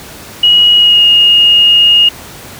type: tone with pitch glide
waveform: sine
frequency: 2900 to 2855 Hz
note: F#7 to F7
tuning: -35 to +37 cents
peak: -3 dBFS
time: 0.43-2.09 s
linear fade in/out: 5 ms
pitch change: -28 cents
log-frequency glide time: 0.77-1.04 s
effects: pink hiss -30 dBFS RMS until 2.59 s + high-pass 60 Hz 12 dB/octave